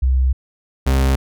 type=tone pair in turn; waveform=sine / 40% pulse; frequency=64.7 / 66.56 Hz; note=C2 / C2; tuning=-19 / +30 cents; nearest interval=unison; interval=49 cents; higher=second; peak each=-12 dBFS; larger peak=neither; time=0.02-0.33 / 0.86-1.16 s; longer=first; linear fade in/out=10 ms; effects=none